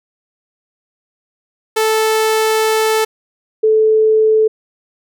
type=tone pair in turn; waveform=sawtooth / sine; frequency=438.6 / 436.4 Hz; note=A4 / A4; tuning=-6 / -14 cents; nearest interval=unison; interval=8 cents; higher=first; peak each=-8 dBFS; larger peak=neither; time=1.76-3.05 / 3.63-4.48 s; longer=first; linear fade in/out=10 ms; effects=none